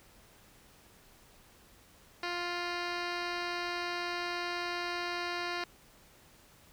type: tone with low-pass filter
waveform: 10% pulse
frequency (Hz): 350.2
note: F4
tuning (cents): +5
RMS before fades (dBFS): -36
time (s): 2.23-5.64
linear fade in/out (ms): 2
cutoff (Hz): 3800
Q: 4.9
effects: pink hiss -60 dBFS RMS until 6.72 s